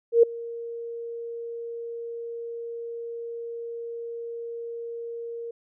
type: tone with ADSR envelope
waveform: sine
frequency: 466.2 Hz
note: A#4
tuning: in tune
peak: -10 dBFS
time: 0.12-5.51 s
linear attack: 110 ms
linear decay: 6 ms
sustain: -22 dB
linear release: 5 ms
effects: none